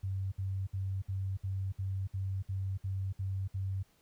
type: tone bursts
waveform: sine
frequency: 96.1 Hz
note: G2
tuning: 34 cents flat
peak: -32 dBFS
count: 11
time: 0.03-3.83 s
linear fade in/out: 10 ms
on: 290 ms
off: 61 ms
effects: pink hiss -69 dBFS RMS until 4.01 s